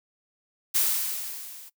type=noise with level ramp; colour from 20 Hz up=blue; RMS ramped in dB=-21 to -46 dBFS; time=0.74-1.7 s; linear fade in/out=20 ms; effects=noise-tail reverb RT60 0.1 s tail -20 dB re dry